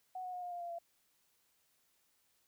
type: tone with pitch steps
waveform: sine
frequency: 741 / 730.8 / 720.7 / 710.8 / 701 / 691.4 / 681.9 Hz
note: F#5 / F#5 / F#5 / F5 / F5 / F5 / F5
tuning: +2 / -22 / -46 / +30 / +6 / -18 / -42 cents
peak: -40 dBFS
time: 0.15-0.787 s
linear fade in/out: 5 ms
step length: 91 ms
effects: white hiss -75 dBFS RMS until 2.47 s